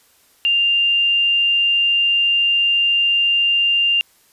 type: tone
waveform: sine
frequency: 2794 Hz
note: F7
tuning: in tune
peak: -13 dBFS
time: 0.45-4.01 s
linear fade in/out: 0 ms
effects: white hiss -55 dBFS RMS until 4.32 s + resampled to 32000 Hz